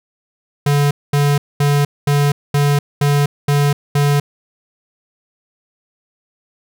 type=tone bursts; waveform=square; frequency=143.9 Hz; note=D3; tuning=35 cents flat; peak=-12 dBFS; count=8; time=0.66-4.2 s; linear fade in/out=5 ms; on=250 ms; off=220 ms; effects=none